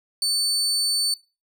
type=tone; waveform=30% pulse; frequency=4500 Hz; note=C#8; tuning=25 cents sharp; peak=-17 dBFS; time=0.22-1.14 s; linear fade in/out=2 ms; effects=noise-tail reverb RT60 0.3 s tail -22 dB re dry